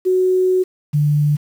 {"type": "tone pair in turn", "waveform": "sine", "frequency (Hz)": [370.3, 147.76], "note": ["F#4", "D3"], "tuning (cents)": [1, 11], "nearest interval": "octave + major third", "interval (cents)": 1590, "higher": "first", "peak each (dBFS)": -12, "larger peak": "neither", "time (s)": [[0.05, 0.64], [0.93, 1.37]], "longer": "first", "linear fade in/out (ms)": 20, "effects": ["7-bit"]}